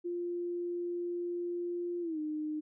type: tone with pitch glide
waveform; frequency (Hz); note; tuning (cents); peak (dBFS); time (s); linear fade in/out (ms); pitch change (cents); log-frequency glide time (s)
sine; 349.2 to 305.8; F4 to D#4; 0 to -30; -33; 0.04-2.61; 20; -230; 2.01-2.19
effects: none